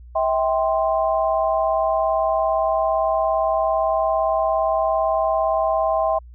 sine chord, C major, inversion first, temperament equal with one note detuned, 646.4 / 784 / 1046.5 Hz, E5 / G5 / C6, -34 / 0 / 0 cents, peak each -19 / -23 / -24 dBFS, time 0.15-6.19 s, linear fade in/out 10 ms, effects added 60 Hz sine -39 dBFS peak until 6.34 s

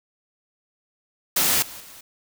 white noise with level steps, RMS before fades -20 / -39 / -44 dBFS, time 1.36-2.01 s, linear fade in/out 5 ms, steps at 1.62 / 1.8 s, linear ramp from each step 5 ms, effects none

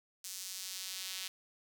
sawtooth tone with high-pass filter sweep, 188.1 Hz, F#3, 29 cents sharp, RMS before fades -43 dBFS, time 0.24-1.28 s, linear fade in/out 5 ms, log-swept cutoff 6100 to 3400 Hz, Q 1.2, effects 10-bit

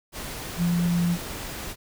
sine tone in noise, 173 Hz, F3, 16 cents flat, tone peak -20 dBFS, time 0.57-1.18 s, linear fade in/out 50 ms, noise pink, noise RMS -35 dBFS, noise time 0.12-1.76 s, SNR +12 dB, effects none

